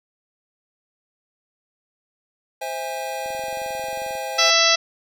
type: chord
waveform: square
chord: C augmented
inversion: none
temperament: just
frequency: 523.3 / 654.1 / 817.6 Hz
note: C5 / E5 / G#5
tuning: 0 / -14 / -27 cents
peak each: -32 / -33 / -30 dBFS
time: 2.61-4.51 s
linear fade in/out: 10 ms
type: click train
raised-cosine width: 2 ms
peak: -32 dBFS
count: 21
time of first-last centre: 3.26-4.153 s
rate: 22.4 Hz
type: harmonic tone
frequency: 664 Hz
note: E5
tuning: 12 cents sharp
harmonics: 1 / 2 / 3 / 4 / 5 / 6 / 7 / 8 / 9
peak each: -23 / -23 / -23 / -23 / -23 / -23 / -23 / -23 / -23 dBFS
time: 4.38-4.76 s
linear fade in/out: 10 ms
effects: none